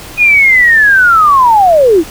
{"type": "linear sweep", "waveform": "sine", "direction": "down", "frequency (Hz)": [2489, 292], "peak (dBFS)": -3, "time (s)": [0.17, 2.04], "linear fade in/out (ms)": 50, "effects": ["added 60 Hz sine -37 dBFS peak until 2.1 s", "pink hiss -29 dBFS RMS until 2.1 s"]}